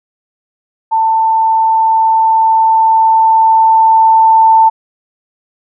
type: tone with level ramp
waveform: sine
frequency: 891 Hz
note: A5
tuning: 22 cents sharp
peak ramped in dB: -8 to -3 dBFS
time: 0.91-4.7 s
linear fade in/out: 20 ms
effects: none